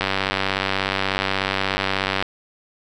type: click train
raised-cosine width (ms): 0.3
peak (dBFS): -4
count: 215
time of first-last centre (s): 0.01-2.225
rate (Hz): 96.6
effects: none